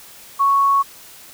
sine tone, 1109 Hz, C#6, in tune, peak -12 dBFS, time 0.39-0.83 s, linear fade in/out 20 ms, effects white hiss -42 dBFS RMS until 1.33 s

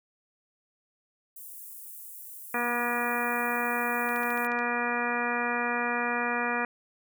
white high-pass noise, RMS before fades -44 dBFS, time 1.36-4.47 s, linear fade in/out 5 ms, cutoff 9400 Hz, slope 24 dB/octave
harmonic tone, 240.3 Hz, B3, 47 cents flat, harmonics 1 / 2 / 3 / 4 / 5 / 6 / 7 / 8 / 10, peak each -35 / -35 / -35 / -35 / -35 / -35 / -35 / -35 / -35 dBFS, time 2.54-6.65 s, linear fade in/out 2 ms
click train, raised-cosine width 0.2 ms, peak -29 dBFS, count 8, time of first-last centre 4.09-4.59 s, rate 14 Hz
effects none

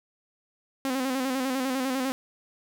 sawtooth tone with vibrato, 261.6 Hz, C4, in tune, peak -22 dBFS, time 0.85-2.12 s, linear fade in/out 0 ms, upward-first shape square, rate 10 Hz, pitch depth 52 cents each way, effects none

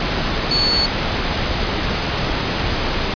sine tone in noise, 4435 Hz, C#8, in tune, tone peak -15 dBFS, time 0.51-0.86 s, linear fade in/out 2 ms, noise pink, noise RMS -20 dBFS, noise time 0-3.14 s, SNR +2 dB, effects resampled to 11025 Hz

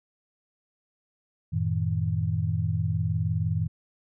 sine tone cluster, 92.7 / 112.2 / 158.4 Hz, F#2 / A2 / D#3, +4 / +34 / +31 cents, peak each -28 dBFS, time 1.52-3.68 s, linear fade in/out 20 ms, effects none

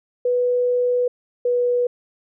sine tone pair in turn, 492.7 / 488.7 Hz, B4 / B4, -4 / -18 cents, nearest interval unison, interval 14 cents, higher first, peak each -16 dBFS, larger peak neither, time 0.25-1.08 / 1.45-1.87 s, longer first, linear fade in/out 5 ms, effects none

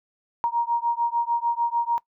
sine beating tone pair, 937 / 943.7 Hz, A#5 / A#5, +9 / +21 cents, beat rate 6.7 Hz, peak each -24 dBFS, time 0.44-1.98 s, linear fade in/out 0 ms, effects noise-tail reverb RT60 0.1 s tail -21 dB re dry

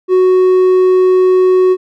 sine tone with hard clipping, 370 Hz, F#4, in tune, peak -7 dBFS, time 0.08-1.77 s, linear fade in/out 50 ms, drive 3 dB, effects none

